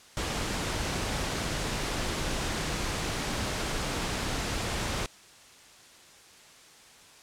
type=noise; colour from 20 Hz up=pink; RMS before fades=-31 dBFS; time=0.17-5.06 s; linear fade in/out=0 ms; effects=white hiss -53 dBFS RMS until 7.22 s + low-pass 8000 Hz 12 dB/octave